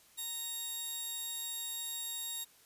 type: tone pair together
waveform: 5% pulse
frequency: 927 / 3751 Hz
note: A#5 / A#7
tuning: -10 / +10 cents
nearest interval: 2 octaves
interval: 2420 cents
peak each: -38 / -29 dBFS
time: 0.17-2.45 s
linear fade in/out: 20 ms
effects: white hiss -63 dBFS RMS until 2.65 s + resampled to 32000 Hz